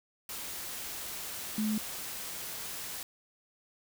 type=tone in noise; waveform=sine; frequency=214.8 Hz; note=A3; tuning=41 cents flat; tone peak=-28 dBFS; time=1.58-1.78 s; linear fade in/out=2 ms; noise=white; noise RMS=-40 dBFS; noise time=0.29-3.03 s; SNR=+9 dB; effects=none